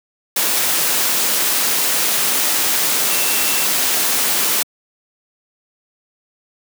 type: tone in noise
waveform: sine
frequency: 2689 Hz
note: E7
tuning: 34 cents sharp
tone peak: -27 dBFS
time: 3.1-3.66 s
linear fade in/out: 5 ms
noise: white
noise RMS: -17 dBFS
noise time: 0.36-4.63 s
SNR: -13 dB
effects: high-pass 200 Hz 12 dB/octave